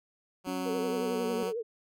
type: tone with pitch glide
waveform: 10% pulse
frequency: 185 to 186.83 Hz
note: F#3 to F#3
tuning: 0 to +17 cents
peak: -26 dBFS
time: 0.44-1.53 s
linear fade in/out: 50 ms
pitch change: +17 cents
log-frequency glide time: 0.57-1.34 s
type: exponential sweep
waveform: sine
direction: down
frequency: 279.9 to 233.3 Hz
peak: -34 dBFS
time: 0.47-1.43 s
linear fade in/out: 0 ms
type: tone with vibrato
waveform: sine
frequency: 455.9 Hz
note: A#4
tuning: 39 cents flat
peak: -31 dBFS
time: 0.65-1.63 s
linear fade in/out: 20 ms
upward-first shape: sine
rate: 11 Hz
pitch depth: 100 cents each way
effects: none